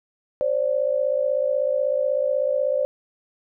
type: tone pair together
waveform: sine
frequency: 527 / 583.2 Hz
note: C5 / D5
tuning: +12 / -12 cents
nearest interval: major second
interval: 176 cents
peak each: -22 dBFS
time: 0.41-2.85 s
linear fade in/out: 0 ms
effects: none